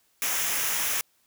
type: noise with comb filter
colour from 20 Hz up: white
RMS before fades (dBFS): -27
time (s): 0.22-1.01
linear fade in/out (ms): 0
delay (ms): 0.23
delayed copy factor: -0.55
effects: white hiss -67 dBFS RMS until 1.26 s